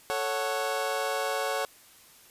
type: chord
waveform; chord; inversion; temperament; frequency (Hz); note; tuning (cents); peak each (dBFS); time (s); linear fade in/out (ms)
25% pulse; F# minor; first; equal; 440 / 554.4 / 740; A4 / C#5 / F#5; 0 / 0 / 0; -30 / -27 / -29; 0.1-1.65; 0
effects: white hiss -55 dBFS RMS until 2.3 s + resampled to 32000 Hz